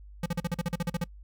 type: tone bursts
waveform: square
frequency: 171.9 Hz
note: F3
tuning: 27 cents flat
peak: -27 dBFS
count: 12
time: 0.23-1.041 s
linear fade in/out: 5 ms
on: 30 ms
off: 41 ms
effects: noise-tail reverb RT60 0.1 s tail -24 dB re dry + added 50 Hz sine -45 dBFS peak until 1.23 s